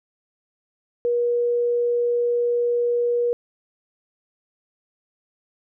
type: tone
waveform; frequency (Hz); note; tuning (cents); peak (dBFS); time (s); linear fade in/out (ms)
sine; 479.4; A#4; +48; -18; 1.05-3.33; 0
effects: none